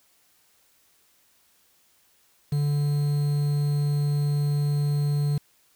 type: tone with quantisation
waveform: triangle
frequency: 145.4 Hz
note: D3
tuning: 17 cents flat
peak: -19 dBFS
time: 2.52-5.38 s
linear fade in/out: 5 ms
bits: 7
effects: white hiss -63 dBFS RMS until 5.75 s